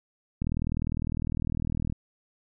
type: click train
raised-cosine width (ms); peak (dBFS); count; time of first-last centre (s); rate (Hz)
5; -17; 61; 0.42-1.924; 39.9
effects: none